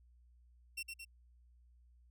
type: tone with echo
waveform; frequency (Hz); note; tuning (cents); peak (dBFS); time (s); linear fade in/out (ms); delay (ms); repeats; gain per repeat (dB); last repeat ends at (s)
sawtooth; 2716; F7; -49; -36; 0.77-0.83; 10; 110; 2; -4; 1.05
effects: added 60 Hz sine -62 dBFS peak until 2.1 s